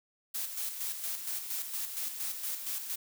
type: noise with tremolo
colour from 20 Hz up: blue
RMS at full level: -35 dBFS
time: 0.34-2.96 s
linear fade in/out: 10 ms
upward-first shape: square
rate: 4.3 Hz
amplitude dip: 50%
effects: none